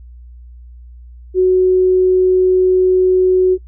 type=tone; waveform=sine; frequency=370 Hz; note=F#4; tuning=in tune; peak=-8 dBFS; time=1.34-3.58 s; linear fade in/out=50 ms; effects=noise-tail reverb RT60 0.1 s tail -24 dB re dry + added 60 Hz sine -34 dBFS peak until 3.67 s